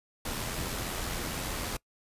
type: noise with amplitude modulation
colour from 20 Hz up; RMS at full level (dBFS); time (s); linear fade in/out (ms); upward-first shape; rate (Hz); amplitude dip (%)
pink; -33; 0.25-1.77; 5; sine; 86.2; 35
effects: noise-tail reverb RT60 0.1 s tail -23 dB re dry + resampled to 32000 Hz